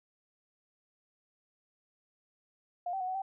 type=tone with pitch steps; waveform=sine; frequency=708 / 771 / 736 / 749 / 775 Hz; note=F5 / G5 / F#5 / F#5 / G5; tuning=+23 / -29 / -9 / +21 / -20 cents; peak=-32 dBFS; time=2.86-3.22 s; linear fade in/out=5 ms; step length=72 ms; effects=none